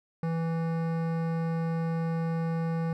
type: tone with hard clipping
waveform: sine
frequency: 164.7 Hz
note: E3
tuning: 1 cent flat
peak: -29 dBFS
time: 0.23-2.93 s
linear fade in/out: 2 ms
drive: 16 dB
effects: none